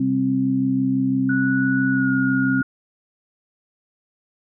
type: harmonic tone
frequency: 66 Hz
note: C2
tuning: 16 cents sharp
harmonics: 2 / 3 / 4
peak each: -26 / -26 / -18 dBFS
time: 0-2.62 s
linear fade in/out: 5 ms
type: tone with pitch glide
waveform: sine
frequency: 1471 to 1434.9 Hz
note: F#6 to F6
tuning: -11 to +46 cents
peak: -23 dBFS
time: 1.29-2.63 s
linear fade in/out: 5 ms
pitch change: -43 cents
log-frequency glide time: 1.91-2.11 s
effects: none